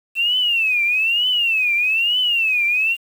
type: tone with vibrato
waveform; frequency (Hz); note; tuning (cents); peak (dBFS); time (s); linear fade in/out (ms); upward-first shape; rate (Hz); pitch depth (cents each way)
sine; 2670; E7; +22; -15; 0.15-2.97; 50; triangle; 1.1; 230
effects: 7-bit

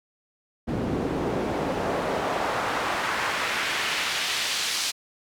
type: noise with band-pass filter sweep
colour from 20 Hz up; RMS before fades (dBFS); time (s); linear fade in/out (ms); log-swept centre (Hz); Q
pink; -27; 0.67-4.92; 20; 230 to 4900; 0.99
effects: none

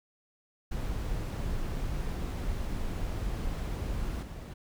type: noise with level steps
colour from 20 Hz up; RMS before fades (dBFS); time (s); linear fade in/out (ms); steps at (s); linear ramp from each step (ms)
brown; -33 / -39; 0.71-4.54; 10; 4.22; 10
effects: none

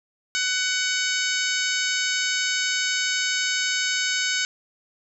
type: harmonic tone with a mistuned harmonic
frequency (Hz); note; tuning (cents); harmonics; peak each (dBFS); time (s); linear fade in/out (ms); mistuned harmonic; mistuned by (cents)
748; F#5; +19; 2 / 3 / 4 / 5 / 6 / 7 / 8 / 9 / 10; -27 / -29 / -30 / -31 / -32 / -32 / -33 / -34 / -34; 0.35-4.45; 0; 8; +67
effects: none

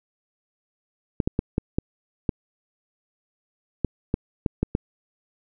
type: clicks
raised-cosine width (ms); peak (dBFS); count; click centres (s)
3; -8; 11; 1.202 / 1.275 / 1.391 / 1.581 / 1.785 / 2.292 / 3.847 / 4.141 / 4.462 / 4.63 / 4.751
effects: none

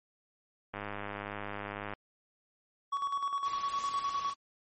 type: click train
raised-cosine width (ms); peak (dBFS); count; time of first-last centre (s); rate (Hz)
0.5; -23; 123; 0.74-1.936; 102
type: tone with tremolo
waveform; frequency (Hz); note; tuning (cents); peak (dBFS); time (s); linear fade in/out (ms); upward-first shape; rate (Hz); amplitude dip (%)
triangle; 1121; C#6; +19; -27; 2.92-4.34; 10; square; 9.8; 55
type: noise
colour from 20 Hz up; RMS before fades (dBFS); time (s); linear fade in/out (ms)
white; -43; 3.43-4.35; 50
effects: MP3 32 kbps

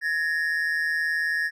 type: tone pair together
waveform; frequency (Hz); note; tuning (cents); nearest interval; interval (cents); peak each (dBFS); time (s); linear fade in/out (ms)
triangle; 1684.3 / 1843; G#6 / A#6; +24 / -20; major second; 156; -24; 0.01-1.51; 50
effects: none

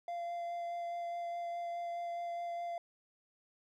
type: tone with vibrato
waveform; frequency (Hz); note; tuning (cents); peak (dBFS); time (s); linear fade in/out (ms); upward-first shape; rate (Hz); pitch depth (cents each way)
triangle; 690; F5; -21; -35; 0.08-2.78; 2; sine; 4.8; 9
effects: none

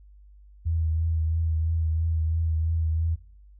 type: tone with vibrato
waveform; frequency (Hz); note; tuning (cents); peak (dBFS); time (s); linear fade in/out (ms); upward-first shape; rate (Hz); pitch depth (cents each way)
sine; 80.9; E2; -32; -22; 0.65-3.16; 20; triangle; 3; 36
effects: noise-tail reverb RT60 0.6 s tail -21 dB re dry + added 50 Hz sine -48 dBFS peak until 3.59 s

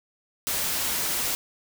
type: noise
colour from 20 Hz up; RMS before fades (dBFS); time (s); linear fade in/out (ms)
white; -27; 0.47-1.35; 0
effects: none

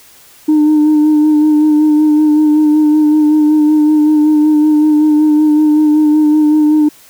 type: tone with vibrato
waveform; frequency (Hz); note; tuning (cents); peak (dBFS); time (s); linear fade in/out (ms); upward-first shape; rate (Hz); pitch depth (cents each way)
sine; 303.7; D#4; -42; -4; 0.48-6.89; 10; sine; 5.3; 25
effects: tanh soft clip ceiling -4 dBFS + white hiss -42 dBFS RMS until 7.09 s

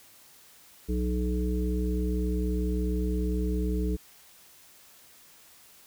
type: harmonic tone with a mistuned harmonic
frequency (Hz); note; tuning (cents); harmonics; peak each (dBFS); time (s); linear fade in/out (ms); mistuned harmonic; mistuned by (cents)
61.3; B1; -12; 1 / 3 / 5 / 7; -27 / -32 / -34 / -35; 0.88-3.97; 20; 5; +18
effects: white hiss -55 dBFS RMS until 5.86 s

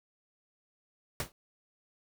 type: noise with exponential decay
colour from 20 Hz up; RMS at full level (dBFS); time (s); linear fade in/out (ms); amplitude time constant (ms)
pink; -30; 1.2-1.32; 1; 26
effects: none

